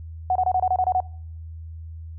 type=tone bursts; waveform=sine; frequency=740 Hz; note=F#5; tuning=in tune; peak=-17 dBFS; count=9; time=0.3-1.003 s; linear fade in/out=2 ms; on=55 ms; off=26 ms; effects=noise-tail reverb RT60 0.6 s tail -23 dB re dry + added 81 Hz sine -34 dBFS peak until 2.18 s